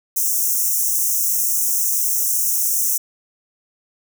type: high-pass noise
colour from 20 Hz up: white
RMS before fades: -19 dBFS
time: 0.16-2.98 s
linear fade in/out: 10 ms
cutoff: 5600 Hz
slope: 96 dB/octave
effects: none